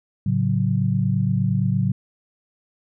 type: chord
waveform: sine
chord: F# minor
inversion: first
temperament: equal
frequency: 110 / 138.59 / 185 Hz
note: A2 / C#3 / F#3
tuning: 0 / 0 / 0 cents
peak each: -22 dBFS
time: 0.26-1.92 s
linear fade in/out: 5 ms
effects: none